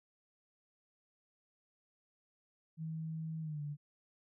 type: tone with pitch glide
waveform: sine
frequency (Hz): 160 to 146.72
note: D#3 to D3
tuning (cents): +49 to -1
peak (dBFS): -38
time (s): 2.77-3.77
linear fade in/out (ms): 50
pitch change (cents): -150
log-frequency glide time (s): 3.41-3.61
effects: none